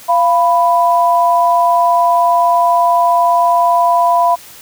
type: tone pair together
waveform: sine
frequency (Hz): 691 / 990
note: F5 / B5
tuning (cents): -19 / +4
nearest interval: tritone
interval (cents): 623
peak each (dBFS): -11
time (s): 0.08-4.36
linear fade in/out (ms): 20
effects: white hiss -37 dBFS RMS until 4.61 s